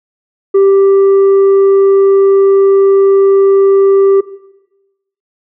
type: tone with tanh clipping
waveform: sine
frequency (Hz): 392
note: G4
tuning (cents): 0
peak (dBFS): -5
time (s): 0.54-4.21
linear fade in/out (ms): 10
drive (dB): 3
effects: noise-tail reverb RT60 1.0 s tail -17 dB re dry